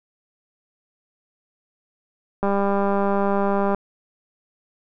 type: click train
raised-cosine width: 1 ms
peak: -9 dBFS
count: 263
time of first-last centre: 2.43-3.747 s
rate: 199 Hz
effects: none